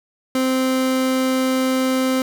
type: tone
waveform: 30% pulse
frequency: 260.2 Hz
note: C4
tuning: 9 cents flat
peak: -14 dBFS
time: 0.35-2.22 s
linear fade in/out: 2 ms
effects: none